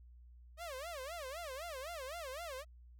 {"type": "tone with vibrato", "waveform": "sawtooth", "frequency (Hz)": 598, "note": "D5", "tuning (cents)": 31, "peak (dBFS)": -39, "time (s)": [0.57, 2.65], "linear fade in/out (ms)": 50, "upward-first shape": "sine", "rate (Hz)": 3.9, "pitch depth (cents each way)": 270, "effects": ["added 60 Hz sine -55 dBFS peak until 2.99 s"]}